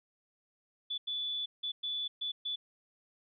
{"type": "tone bursts at uneven times", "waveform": "sine", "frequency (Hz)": 3463, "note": "A7", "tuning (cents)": -28, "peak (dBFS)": -33, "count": 6, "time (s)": [[0.9, 0.98], [1.07, 1.46], [1.63, 1.72], [1.83, 2.08], [2.21, 2.32], [2.45, 2.56]], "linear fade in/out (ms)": 10, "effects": []}